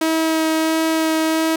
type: tone with vibrato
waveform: sawtooth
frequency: 320 Hz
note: D#4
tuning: 49 cents sharp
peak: -12 dBFS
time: 0.01-1.56 s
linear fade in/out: 5 ms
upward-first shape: sine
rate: 1.5 Hz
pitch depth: 10 cents each way
effects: none